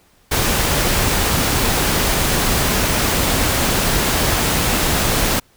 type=noise; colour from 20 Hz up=pink; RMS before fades=-17 dBFS; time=0.31-5.4 s; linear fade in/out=10 ms; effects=pink hiss -55 dBFS RMS until 5.56 s